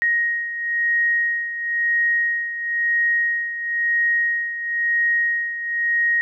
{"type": "beating tone pair", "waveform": "sine", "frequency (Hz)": [1877, 1877.99], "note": ["A#6", "A#6"], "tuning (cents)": [11, 12], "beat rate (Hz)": 0.99, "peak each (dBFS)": [-19, -25], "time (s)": [0.02, 6.21], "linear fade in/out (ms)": 0, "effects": []}